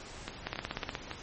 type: two click trains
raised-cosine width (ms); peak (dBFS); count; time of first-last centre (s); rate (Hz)
0.3; -17 / -20; 9 / 4; 0.47-0.952 / 0.28-1.113; 16.6 / 3.6
effects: pink hiss -46 dBFS RMS until 1.22 s + MP3 32 kbps